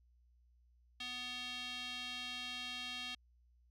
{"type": "tone with band-pass filter", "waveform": "square", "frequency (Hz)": 248.6, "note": "B3", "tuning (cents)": 12, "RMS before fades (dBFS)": -44, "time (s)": [1, 3.15], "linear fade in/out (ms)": 5, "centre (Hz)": 3300, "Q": 3.3, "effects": ["added 60 Hz sine -66 dBFS peak until 3.7 s"]}